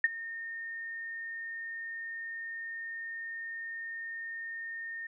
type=tone with ADSR envelope; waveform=sine; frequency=1830 Hz; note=A#6; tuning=32 cents flat; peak=-18 dBFS; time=0.04-5.07 s; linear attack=3 ms; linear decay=27 ms; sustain=-19 dB; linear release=6 ms; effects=none